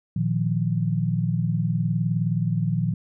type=chord; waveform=sine; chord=Bb suspended fourth; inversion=none; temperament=just; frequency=116.54 / 155.39 / 174.81 Hz; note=Bb2 / Eb3 / F3; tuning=0 / -2 / +2 cents; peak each=-25 dBFS; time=0.16-2.94 s; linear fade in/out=5 ms; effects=none